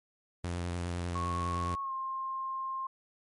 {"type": "tone with vibrato", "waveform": "sawtooth", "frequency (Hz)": 87.31, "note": "F2", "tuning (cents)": 0, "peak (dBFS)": -29, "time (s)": [0.44, 1.75], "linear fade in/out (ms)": 0, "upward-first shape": "sine", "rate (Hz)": 9.8, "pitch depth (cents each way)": 25}
{"type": "tone with pitch glide", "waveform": "sine", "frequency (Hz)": [1100, 1060.1], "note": ["C#6", "C6"], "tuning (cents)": [-14, 22], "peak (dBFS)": -33, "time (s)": [1.15, 2.87], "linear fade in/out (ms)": 5, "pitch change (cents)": -64, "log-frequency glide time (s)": [1.81, 1.92]}
{"effects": ["MP3 48 kbps"]}